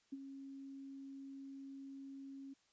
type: tone with ADSR envelope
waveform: sine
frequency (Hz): 272.8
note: C#4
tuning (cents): -28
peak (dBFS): -40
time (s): 0.12-2.54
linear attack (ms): 10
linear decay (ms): 32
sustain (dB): -8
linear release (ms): 12
effects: white hiss -75 dBFS RMS until 2.72 s + resampled to 16000 Hz